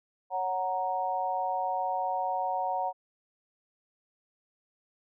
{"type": "chord", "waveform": "sine", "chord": "F# major", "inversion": "second", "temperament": "equal", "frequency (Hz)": [554.4, 740, 932.3], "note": ["C#5", "F#5", "A#5"], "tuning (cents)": [0, 0, 0], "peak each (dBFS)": [-36, -30, -32], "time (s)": [0.3, 2.93], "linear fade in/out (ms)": 50, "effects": []}